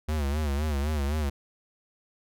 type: tone with vibrato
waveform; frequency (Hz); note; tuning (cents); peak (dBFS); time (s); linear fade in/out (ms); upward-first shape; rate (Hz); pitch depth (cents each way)
square; 73.42; D2; 0; -26; 0.08-1.3; 10; sine; 3.9; 110
effects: none